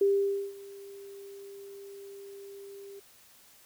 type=tone with ADSR envelope; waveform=sine; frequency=397.4 Hz; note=G4; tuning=24 cents sharp; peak=-20 dBFS; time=0.01-3 s; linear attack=5 ms; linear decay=510 ms; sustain=-23 dB; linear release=10 ms; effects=white hiss -58 dBFS RMS until 3.65 s